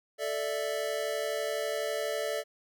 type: chord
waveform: square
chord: A suspended fourth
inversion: none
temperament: equal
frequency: 440 / 587.3 / 659.3 Hz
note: A4 / D5 / E5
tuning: 0 / 0 / 0 cents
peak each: -36 / -34 / -37 dBFS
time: 0.18-2.44 s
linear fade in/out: 50 ms
effects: none